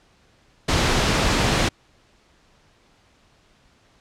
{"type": "noise", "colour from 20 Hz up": "pink", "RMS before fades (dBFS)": -19, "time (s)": [0.68, 1.69], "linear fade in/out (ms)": 10, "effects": ["pink hiss -58 dBFS RMS until 4 s", "low-pass 6000 Hz 12 dB/octave"]}